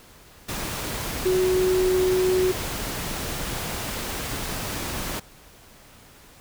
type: tone in noise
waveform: sine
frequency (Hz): 370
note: F#4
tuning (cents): 0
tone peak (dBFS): -18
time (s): 1.25-2.52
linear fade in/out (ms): 10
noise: pink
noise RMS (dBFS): -30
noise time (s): 0.48-5.2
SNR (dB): +9
effects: pink hiss -50 dBFS RMS until 6.4 s